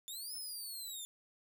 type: linear two-way sweep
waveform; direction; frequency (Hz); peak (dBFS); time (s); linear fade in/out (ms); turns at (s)
15% pulse; up then down; 3520 to 5274 to 3520; -36; 0.08-1.05; 0; 0.35
effects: 12-bit